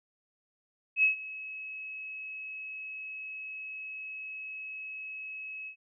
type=tone with ADSR envelope; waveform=sine; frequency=2572 Hz; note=E7; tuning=43 cents flat; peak=-19 dBFS; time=0.96-5.76 s; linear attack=73 ms; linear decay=120 ms; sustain=-19 dB; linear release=87 ms; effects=none